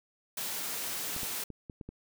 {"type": "high-pass noise", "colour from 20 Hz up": "white", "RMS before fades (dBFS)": -36, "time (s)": [0.37, 1.44], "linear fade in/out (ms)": 5, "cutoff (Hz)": 130, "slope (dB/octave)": 12}
{"type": "clicks", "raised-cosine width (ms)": 3, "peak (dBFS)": -29, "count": 6, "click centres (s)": [1.164, 1.232, 1.503, 1.698, 1.812, 1.89]}
{"effects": []}